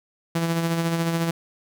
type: tone with tremolo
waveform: sawtooth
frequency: 166.6 Hz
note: E3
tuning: 19 cents sharp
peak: -16 dBFS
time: 0.35-1.31 s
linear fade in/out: 5 ms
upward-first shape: sine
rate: 14 Hz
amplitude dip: 40%
effects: none